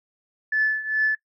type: tone with tremolo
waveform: sine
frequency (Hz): 1738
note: A6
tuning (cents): -22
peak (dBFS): -16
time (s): 0.52-1.15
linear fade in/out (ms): 5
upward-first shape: triangle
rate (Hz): 2.4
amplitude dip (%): 85
effects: noise-tail reverb RT60 0.1 s tail -21 dB re dry + tanh soft clip ceiling -12 dBFS